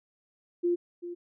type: tone with echo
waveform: sine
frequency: 348.8 Hz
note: F4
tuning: 2 cents flat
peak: -23 dBFS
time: 0.63-0.76 s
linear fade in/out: 20 ms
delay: 390 ms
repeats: 1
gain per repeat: -12 dB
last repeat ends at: 1.15 s
effects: none